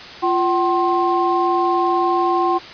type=tone cluster; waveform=sine; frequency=346.9 / 761 / 1060 Hz; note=F4 / F#5 / C6; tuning=-12 / +48 / +22 cents; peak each=-19 dBFS; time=0.22-2.59 s; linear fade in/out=20 ms; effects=white hiss -35 dBFS RMS until 2.73 s + resampled to 11025 Hz